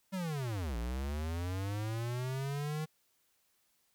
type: linear two-way sweep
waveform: square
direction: down then up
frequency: 196 to 55.9 to 157.2 Hz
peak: -35 dBFS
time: 0.12-2.86 s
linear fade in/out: 20 ms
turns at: 0.77 s
effects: white hiss -74 dBFS RMS until 3.94 s